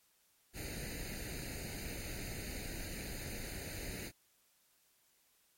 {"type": "noise with comb filter", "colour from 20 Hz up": "pink", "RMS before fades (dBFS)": -43, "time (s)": [0.53, 4.12], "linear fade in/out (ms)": 50, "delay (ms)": 0.45, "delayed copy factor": 0.85, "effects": ["white hiss -72 dBFS RMS until 5.57 s", "MP3 64 kbps"]}